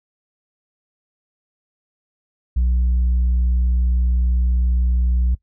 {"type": "tone", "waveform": "sine", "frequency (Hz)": 61.2, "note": "B1", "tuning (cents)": -15, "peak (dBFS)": -12, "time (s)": [2.56, 5.35], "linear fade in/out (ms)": 10, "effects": ["noise-tail reverb RT60 0.1 s tail -20 dB re dry", "tanh soft clip ceiling -13 dBFS"]}